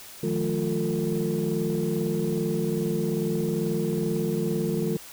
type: tone cluster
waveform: sine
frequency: 155.9 / 178.3 / 216.4 / 352.4 / 449.7 Hz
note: D#3 / F3 / A3 / F4 / A4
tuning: +4 / +36 / -29 / +16 / +38 cents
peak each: -29 dBFS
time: 0.23-4.97 s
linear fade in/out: 5 ms
effects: tanh soft clip ceiling -17 dBFS + white hiss -44 dBFS RMS until 5.12 s